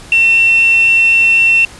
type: tone with quantisation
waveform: sine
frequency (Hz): 2702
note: E7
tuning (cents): +42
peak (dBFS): -6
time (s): 0.12-1.65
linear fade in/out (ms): 2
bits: 4
effects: pink hiss -35 dBFS RMS until 1.79 s + resampled to 24000 Hz